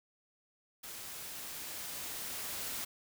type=noise with level ramp; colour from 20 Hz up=white; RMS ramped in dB=-46 to -39 dBFS; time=0.83-2.85 s; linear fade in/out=10 ms; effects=none